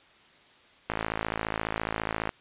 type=click train; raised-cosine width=0.5 ms; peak=-13 dBFS; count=77; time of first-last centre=0.9-2.292 s; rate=54.6 Hz; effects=white hiss -57 dBFS RMS until 2.4 s + resampled to 8000 Hz